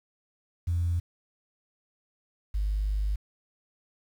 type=tone pair in turn; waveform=sine; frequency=86.1 / 50.86 Hz; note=F2 / G#1; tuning=-24 / -35 cents; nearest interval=major sixth; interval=911 cents; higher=first; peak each=-23 / -24 dBFS; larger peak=first; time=0.67-1 / 2.54-3.16 s; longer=second; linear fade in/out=10 ms; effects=tanh soft clip ceiling -20 dBFS + 9-bit